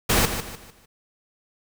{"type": "noise with echo", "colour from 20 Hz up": "pink", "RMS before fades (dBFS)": -19, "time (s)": [0.09, 0.26], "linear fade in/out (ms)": 10, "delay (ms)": 150, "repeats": 4, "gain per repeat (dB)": -9, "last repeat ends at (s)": 0.86, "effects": []}